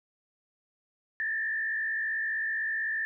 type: tone with frequency modulation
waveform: sine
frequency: 1774 Hz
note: A6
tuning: 14 cents sharp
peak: -28 dBFS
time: 1.2-3.05 s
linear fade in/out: 0 ms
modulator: 55.6 Hz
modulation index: 0.99
effects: none